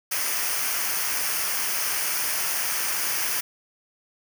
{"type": "noise with comb filter", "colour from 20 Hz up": "white", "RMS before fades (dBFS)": -26, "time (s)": [0.11, 3.41], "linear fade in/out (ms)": 10, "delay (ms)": 0.26, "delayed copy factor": -0.65, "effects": []}